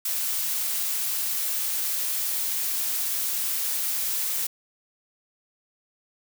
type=noise; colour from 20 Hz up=blue; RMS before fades=-27 dBFS; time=0.05-4.47 s; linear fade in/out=5 ms; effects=none